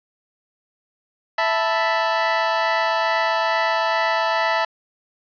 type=chord; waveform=25% pulse; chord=E suspended fourth; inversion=none; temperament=equal; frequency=659.3 / 880 / 987.8 Hz; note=E5 / A5 / B5; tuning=0 / 0 / 0 cents; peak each=-18 / -18 / -21 dBFS; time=1.38-4.65 s; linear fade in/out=5 ms; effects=resampled to 11025 Hz + 8-bit